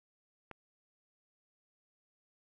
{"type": "click", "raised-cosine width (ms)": 0.5, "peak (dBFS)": -30, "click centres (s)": 0.513, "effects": []}